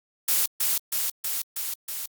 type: noise with echo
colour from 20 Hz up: blue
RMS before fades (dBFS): -22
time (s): 0.28-0.46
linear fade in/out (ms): 5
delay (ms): 320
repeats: 5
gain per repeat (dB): -2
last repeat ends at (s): 2.06
effects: Opus 48 kbps